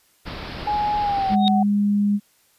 pink low-pass noise, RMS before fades -33 dBFS, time 0.25-1.36 s, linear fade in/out 20 ms, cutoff 5200 Hz, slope 96 dB/octave
sine tone with pitch glide, 836 to 749.1 Hz, G#5 to F#5, +11 to +21 cents, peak -19 dBFS, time 0.67-1.63 s, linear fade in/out 5 ms, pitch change -190 cents, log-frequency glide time 1-1.37 s
sine tone, 204.4 Hz, G#3, 27 cents flat, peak -16 dBFS, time 1.29-2.2 s, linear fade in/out 50 ms
sine tone with exponential growth, 3729 Hz, A#7, in tune, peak -15 dBFS, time 1.36-1.48 s, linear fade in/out 0 ms, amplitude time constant 24 ms
effects white hiss -60 dBFS RMS until 2.58 s + resampled to 32000 Hz

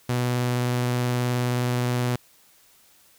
sawtooth tone with vibrato, 123.2 Hz, B2, 4 cents flat, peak -18 dBFS, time 0.09-2.16 s, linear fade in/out 5 ms, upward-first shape triangle, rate 19 Hz, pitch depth 15 cents each way, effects white hiss -57 dBFS RMS until 3.18 s

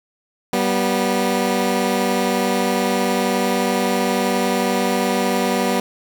15% pulse tone pair together, 192.4 / 243.5 Hz, G3 / B3, -32 / -24 cents, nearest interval major third, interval 408 cents, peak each -14 / -13 dBFS, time 0.53-5.8 s, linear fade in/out 2 ms, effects none

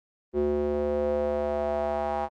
square tone with band-pass filter sweep, 73.42 Hz, D2, in tune, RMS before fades -27 dBFS, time 0.33-2.29 s, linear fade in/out 50 ms, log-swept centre 380 to 810 Hz, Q 4.3, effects Opus 32 kbps

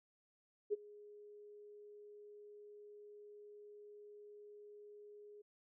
sine tone with ADSR envelope, 415.3 Hz, G#4, in tune, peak -31 dBFS, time 0.7-5.42 s, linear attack 31 ms, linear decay 23 ms, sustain -23 dB, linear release 10 ms, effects none

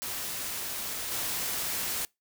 white noise with level steps, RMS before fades -35 / -32 dBFS, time 0.02-2.05 s, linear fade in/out 0 ms, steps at 1.11 s, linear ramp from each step 5 ms, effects noise-tail reverb RT60 0.2 s tail -25 dB re dry

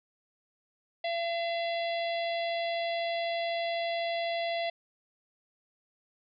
harmonic tone, 678 Hz, E5, 49 cents sharp, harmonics 1 / 3 / 4 / 5 / 6 / 7, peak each -30 / -38 / -43 / -41 / -45 / -50 dBFS, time 1.04-4.7 s, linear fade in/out 5 ms, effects none

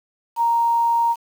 sine tone with quantisation, 932.3 Hz, A#5, in tune, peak -15 dBFS, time 0.36-1.16 s, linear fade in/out 50 ms, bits 7, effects none

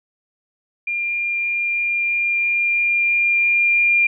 sine tone with level ramp, 2399 Hz, D7, 36 cents sharp, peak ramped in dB -20 to -12 dBFS, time 0.87-4.07 s, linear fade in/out 5 ms, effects none

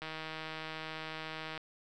click train, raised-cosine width 0.3 ms, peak -25 dBFS, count 247, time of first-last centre 0.02-1.577 s, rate 158 Hz, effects none

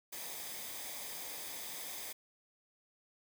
white noise with comb filter, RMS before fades -44 dBFS, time 0.12-2.13 s, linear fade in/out 10 ms, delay 0.71 ms, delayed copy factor -0.55, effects none

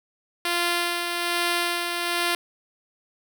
5% pulse tone with tremolo, 346.8 Hz, F4, 12 cents flat, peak -10 dBFS, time 0.45-2.35 s, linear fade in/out 2 ms, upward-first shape sine, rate 1.2 Hz, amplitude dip 40%, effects none

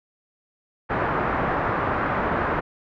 white low-pass noise, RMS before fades -24 dBFS, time 0.89-2.61 s, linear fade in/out 20 ms, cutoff 1500 Hz, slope 24 dB/octave, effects none

